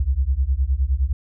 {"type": "beating tone pair", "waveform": "sine", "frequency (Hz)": [61.8, 71.5], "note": ["B1", "D2"], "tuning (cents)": [2, -46], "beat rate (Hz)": 9.7, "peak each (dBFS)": -20, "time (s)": [0, 1.13], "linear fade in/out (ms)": 5, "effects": []}